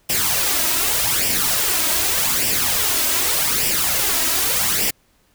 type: noise with flanger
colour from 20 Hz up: white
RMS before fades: -19 dBFS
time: 0.09-4.91 s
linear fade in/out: 10 ms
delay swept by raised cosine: 0.37 to 3.17 ms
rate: 0.84 Hz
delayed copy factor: +0.6
effects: pink hiss -60 dBFS RMS until 5.34 s